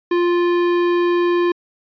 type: tone with tanh clipping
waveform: sine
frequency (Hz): 349.2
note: F4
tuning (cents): 0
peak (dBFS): -16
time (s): 0.11-1.52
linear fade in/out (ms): 5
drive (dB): 17
effects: resampled to 11025 Hz